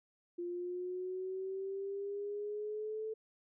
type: exponential sweep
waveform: sine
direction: up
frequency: 347.5 to 440 Hz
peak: -37 dBFS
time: 0.38-3.14 s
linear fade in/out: 10 ms
effects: none